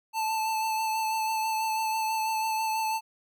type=tone with vibrato; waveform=square; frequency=880 Hz; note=A5; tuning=in tune; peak=-27 dBFS; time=0.13-3.01 s; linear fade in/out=50 ms; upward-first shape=sine; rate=6.1 Hz; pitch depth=18 cents each way; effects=none